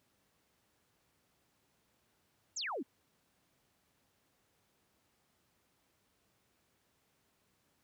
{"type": "exponential sweep", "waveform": "sine", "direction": "down", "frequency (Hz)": [7750, 223.3], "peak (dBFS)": -36, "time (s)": [2.56, 2.83], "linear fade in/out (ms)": 10, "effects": ["pink hiss -75 dBFS RMS until 7.83 s", "high-pass 80 Hz 12 dB/octave"]}